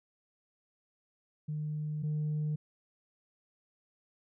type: tone pair in turn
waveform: sine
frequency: 151.6 / 151.6 Hz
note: D#3 / D#3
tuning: -45 / -45 cents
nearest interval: unison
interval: 0 cents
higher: neither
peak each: -32 / -28 dBFS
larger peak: second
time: 1.48-2.03 / 2.03-2.56 s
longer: first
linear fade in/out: 10 ms
effects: tanh soft clip ceiling -28 dBFS